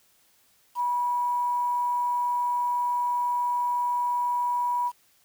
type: tone with quantisation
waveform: sine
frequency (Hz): 973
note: B5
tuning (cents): -26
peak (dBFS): -23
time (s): 0.75-4.92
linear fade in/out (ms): 50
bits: 8
effects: white hiss -63 dBFS RMS until 5.24 s